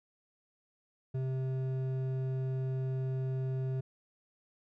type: tone with hard clipping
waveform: triangle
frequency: 131.1 Hz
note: C3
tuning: 4 cents sharp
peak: -33 dBFS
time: 1.14-3.81 s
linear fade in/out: 10 ms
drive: 12 dB
effects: none